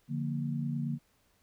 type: chord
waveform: sine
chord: Bb major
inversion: first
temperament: just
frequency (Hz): 145.68 / 174.81 / 233.1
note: D3 / F3 / Bb3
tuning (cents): -14 / +2 / 0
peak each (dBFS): -33 / -39 / -35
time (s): 0.08-0.99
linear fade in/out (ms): 50
effects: pink hiss -70 dBFS RMS until 1.42 s